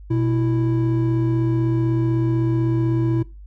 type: tone pair together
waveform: triangle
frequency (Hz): 121.87 / 329.6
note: B2 / E4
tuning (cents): -23 / 0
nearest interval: octave + perfect fourth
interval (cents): 1723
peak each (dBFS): -17 / -19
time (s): 0.1-3.23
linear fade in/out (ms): 10
effects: noise-tail reverb RT60 0.3 s tail -21 dB re dry + added 50 Hz sine -37 dBFS peak until 3.46 s